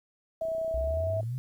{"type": "tone", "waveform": "sine", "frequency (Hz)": 650, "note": "E5", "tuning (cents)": -24, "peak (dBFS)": -28, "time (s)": [0.41, 1.21], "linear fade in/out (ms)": 5}
{"type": "click train", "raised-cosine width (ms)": 2, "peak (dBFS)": -36, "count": 26, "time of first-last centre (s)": [0.42, 1.232], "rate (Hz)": 30.8}
{"type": "exponential sweep", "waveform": "sine", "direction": "up", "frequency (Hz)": [60.9, 132], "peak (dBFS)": -30, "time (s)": [0.74, 1.38], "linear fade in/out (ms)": 0}
{"effects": ["10-bit"]}